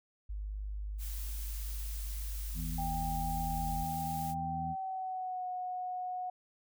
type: tone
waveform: sine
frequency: 51 Hz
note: G#1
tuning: 31 cents flat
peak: -36 dBFS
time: 0.29-3.84 s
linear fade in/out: 10 ms
type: noise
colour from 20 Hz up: blue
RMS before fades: -46 dBFS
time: 0.98-4.35 s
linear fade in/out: 50 ms
type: harmonic tone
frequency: 81.8 Hz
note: E2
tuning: 13 cents flat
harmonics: 1 / 2 / 3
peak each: -44 / -39 / -45 dBFS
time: 2.54-4.76 s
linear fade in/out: 50 ms
type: tone with pitch glide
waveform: sine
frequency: 793 to 731.4 Hz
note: G5 to F#5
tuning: +20 to -20 cents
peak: -35 dBFS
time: 2.78-6.3 s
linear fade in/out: 5 ms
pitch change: -140 cents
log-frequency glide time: 4.24-5.46 s
effects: none